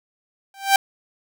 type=tone with exponential growth; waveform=sawtooth; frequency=784 Hz; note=G5; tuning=in tune; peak=-5 dBFS; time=0.54-0.76 s; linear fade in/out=2 ms; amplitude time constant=47 ms; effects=none